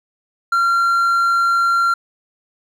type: tone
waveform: triangle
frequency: 1376 Hz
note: F6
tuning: 26 cents flat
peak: -11 dBFS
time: 0.52-1.94 s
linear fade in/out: 5 ms
effects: none